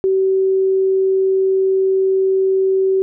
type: tone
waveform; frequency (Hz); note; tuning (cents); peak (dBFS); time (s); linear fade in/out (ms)
sine; 382.2; G4; -44; -12; 0.04-3.02; 0
effects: none